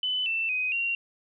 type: tone with pitch steps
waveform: sine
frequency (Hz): 3011 / 2671 / 2509 / 2755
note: F#7 / E7 / D#7 / F7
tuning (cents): +30 / +22 / +14 / -24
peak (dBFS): -25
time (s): 0.03-0.95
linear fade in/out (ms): 2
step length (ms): 230
effects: none